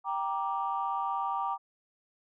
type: chord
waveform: sine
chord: G minor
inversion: none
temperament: just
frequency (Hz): 784 / 940.8 / 1176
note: G5 / Bb5 / D6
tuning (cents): 0 / +16 / +2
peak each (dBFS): -33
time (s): 0.04-1.58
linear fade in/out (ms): 50
effects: tanh soft clip ceiling -20 dBFS